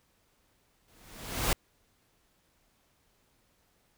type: noise with exponential growth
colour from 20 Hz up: pink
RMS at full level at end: -25 dBFS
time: 0.88-1.53 s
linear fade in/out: 2 ms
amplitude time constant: 140 ms
effects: pink hiss -70 dBFS RMS until 3.97 s